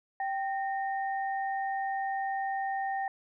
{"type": "tone pair together", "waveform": "sine", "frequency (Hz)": [780, 1840.2], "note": ["G5", "A#6"], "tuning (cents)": [-9, -23], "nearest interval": "octave + minor third", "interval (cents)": 1486, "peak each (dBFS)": [-30, -38], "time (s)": [0.2, 3.08], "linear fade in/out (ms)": 2, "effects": []}